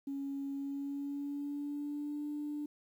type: tone with pitch glide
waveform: sine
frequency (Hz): 277.2 to 295.4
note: C#4 to D4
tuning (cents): 0 to +10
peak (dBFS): -35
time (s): 0.07-2.66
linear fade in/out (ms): 5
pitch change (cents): +110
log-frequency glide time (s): 0.54-2.27
effects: tanh soft clip ceiling -32 dBFS + 11-bit